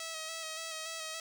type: tone with vibrato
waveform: 5% pulse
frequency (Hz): 643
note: E5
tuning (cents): -43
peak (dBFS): -27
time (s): 0-1.2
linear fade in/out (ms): 2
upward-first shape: square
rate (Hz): 3.5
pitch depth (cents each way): 23
effects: none